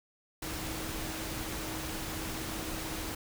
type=tone in noise; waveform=sine; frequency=318.4 Hz; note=D#4; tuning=40 cents sharp; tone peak=-43 dBFS; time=0.42-3.15 s; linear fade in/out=5 ms; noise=pink; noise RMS=-38 dBFS; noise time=0.42-3.15 s; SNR=-8 dB; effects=none